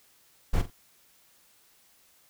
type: noise with echo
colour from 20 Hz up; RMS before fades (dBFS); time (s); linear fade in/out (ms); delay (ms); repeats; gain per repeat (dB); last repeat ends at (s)
brown; -23; 0.53-0.62; 10; 43; 2; -12; 0.706
effects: white hiss -62 dBFS RMS until 2.29 s